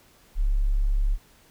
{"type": "tone", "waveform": "sine", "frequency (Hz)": 35, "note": "C#1", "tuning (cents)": 18, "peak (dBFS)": -19, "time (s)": [0.35, 1.18], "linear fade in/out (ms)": 50, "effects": ["pink hiss -57 dBFS RMS until 1.5 s"]}